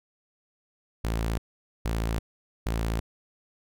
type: tone bursts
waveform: sawtooth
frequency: 55.9 Hz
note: A1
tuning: 28 cents sharp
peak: -22 dBFS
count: 3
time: 1.04-3 s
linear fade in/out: 5 ms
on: 340 ms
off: 470 ms
effects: none